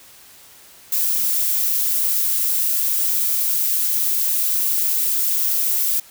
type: noise with amplitude modulation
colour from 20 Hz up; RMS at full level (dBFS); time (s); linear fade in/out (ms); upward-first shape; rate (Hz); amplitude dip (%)
violet; -18; 0.92-6; 5; sine; 162; 30
effects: white hiss -46 dBFS RMS until 6.1 s